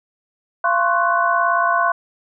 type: tone cluster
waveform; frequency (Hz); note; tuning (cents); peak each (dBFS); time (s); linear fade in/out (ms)
sine; 686 / 1043 / 1101 / 1491; F5 / C6 / C#6 / F#6; -31 / -6 / -12 / +13; -20; 0.64-1.92; 5
effects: none